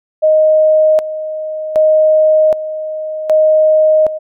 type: tone with tremolo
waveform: sine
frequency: 622.3 Hz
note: D#5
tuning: in tune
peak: -6 dBFS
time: 0.22-4.19 s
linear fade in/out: 20 ms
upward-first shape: square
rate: 0.65 Hz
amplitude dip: 75%
effects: none